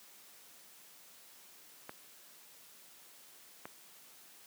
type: clicks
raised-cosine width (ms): 0.5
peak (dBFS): -28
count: 2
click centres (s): 1.894 / 3.655
effects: white hiss -58 dBFS RMS until 4.46 s + high-pass 150 Hz 12 dB/octave